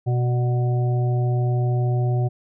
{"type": "harmonic tone with a mistuned harmonic", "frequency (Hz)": 123.47, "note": "B2", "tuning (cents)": 0, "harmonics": [1, 3, 5, 6], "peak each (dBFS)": [-18, -30, -35, -33], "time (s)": [0.06, 2.29], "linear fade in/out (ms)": 20, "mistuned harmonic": 5, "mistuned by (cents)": -42, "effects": []}